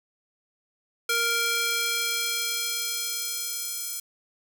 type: tone with high-pass filter sweep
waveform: square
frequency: 466.2 Hz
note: A#4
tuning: in tune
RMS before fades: -28 dBFS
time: 1.09-4 s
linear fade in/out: 5 ms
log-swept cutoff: 1300 to 7600 Hz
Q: 0.74
effects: 9-bit